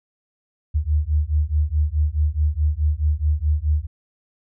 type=beating tone pair; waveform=sine; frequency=73.42 / 78.12 Hz; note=D2 / D#2; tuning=0 / +8 cents; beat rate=4.7 Hz; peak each=-20 dBFS; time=0.74-3.87 s; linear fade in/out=20 ms; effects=none